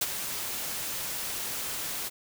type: noise with ADSR envelope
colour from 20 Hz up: white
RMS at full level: -25 dBFS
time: 0.01-2.1 s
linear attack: 7 ms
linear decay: 35 ms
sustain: -9 dB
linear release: 29 ms
effects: none